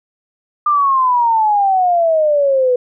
sine exponential sweep, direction down, 1208 to 490.9 Hz, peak -10 dBFS, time 0.66-2.76 s, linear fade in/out 5 ms, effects none

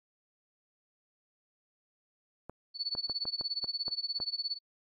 clicks, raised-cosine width 1 ms, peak -28 dBFS, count 8, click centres 2.496 / 2.951 / 3.097 / 3.254 / 3.411 / 3.643 / 3.881 / 4.202 s
sine tone with tremolo, 4449 Hz, C#8, 5 cents sharp, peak -29 dBFS, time 2.74-4.59 s, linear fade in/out 50 ms, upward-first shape sine, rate 17 Hz, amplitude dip 95%
effects AAC 32 kbps

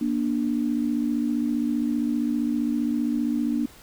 sine tone pair together, 238.5 / 293.7 Hz, A#3 / D4, +40 / 0 cents, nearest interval major third, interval 360 cents, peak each -24 / -25 dBFS, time 0.01-3.66 s, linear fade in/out 5 ms, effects pink hiss -49 dBFS RMS until 3.82 s

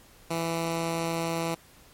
10% pulse tone, 166 Hz, E3, 12 cents sharp, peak -19 dBFS, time 0.3-1.55 s, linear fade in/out 10 ms, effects pink hiss -55 dBFS RMS until 1.93 s + MP3 64 kbps

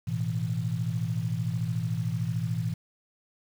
sine chord, A suspended second, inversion none, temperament equal, 110 / 123.47 / 164.81 Hz, A2 / B2 / E3, 0 / 0 / 0 cents, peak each -31 dBFS, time 0.07-2.74 s, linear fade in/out 10 ms, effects 8-bit

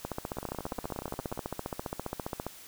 two click trains, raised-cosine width 1 ms, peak -24 / -19 dBFS, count 18 / 37, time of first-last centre 0.37-1.376 / 0.05-2.466 s, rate 16.9 / 14.9 Hz, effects white hiss -50 dBFS RMS until 2.67 s

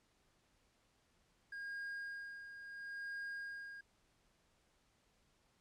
triangle tone with tremolo, 1624 Hz, G#6, 39 cents flat, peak -40 dBFS, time 1.52-3.81 s, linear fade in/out 5 ms, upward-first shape sine, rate 0.74 Hz, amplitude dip 60%, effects pink hiss -75 dBFS RMS until 5.6 s + low-pass 9000 Hz 12 dB/octave

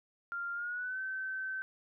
sine tone with pitch glide, 1394 to 1537.8 Hz, F6 to G6, -4 to -34 cents, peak -35 dBFS, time 0.32-1.62 s, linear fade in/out 0 ms, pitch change +170 cents, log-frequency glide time 0.53-1 s, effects none

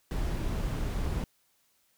brown noise, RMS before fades -31 dBFS, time 0.11-1.24 s, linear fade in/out 0 ms, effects white hiss -70 dBFS RMS until 1.97 s

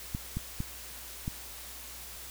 clicks, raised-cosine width 5 ms, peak -20 dBFS, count 4, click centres 0.149 / 0.37 / 0.604 / 1.279 s, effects added 60 Hz sine -52 dBFS peak until 2.3 s + white hiss -45 dBFS RMS until 2.3 s

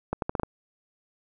accelerating click train, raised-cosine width 1 ms, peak -13 dBFS, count 6, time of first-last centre 0.13-0.433 s, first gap 92 ms, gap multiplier 0.79, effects none

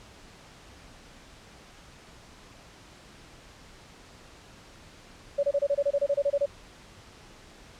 sine tone bursts, 567 Hz, C#5, 39 cents sharp, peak -21 dBFS, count 14, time 5.38-6.46 s, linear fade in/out 10 ms, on 53 ms, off 26 ms, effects pink hiss -51 dBFS RMS until 7.79 s + low-pass 7000 Hz 12 dB/octave

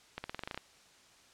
accelerating click train, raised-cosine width 0.3 ms, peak -22 dBFS, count 10, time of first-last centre 0.18-0.576 s, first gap 60 ms, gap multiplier 0.92, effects white hiss -61 dBFS RMS until 1.33 s + low-pass 7000 Hz 12 dB/octave

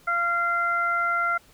harmonic tone, 690 Hz, F5, 21 cents flat, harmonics 1 / 2 / 3, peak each -31 / -22 / -31 dBFS, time 0.07-1.38 s, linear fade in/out 10 ms, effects pink hiss -56 dBFS RMS until 1.53 s

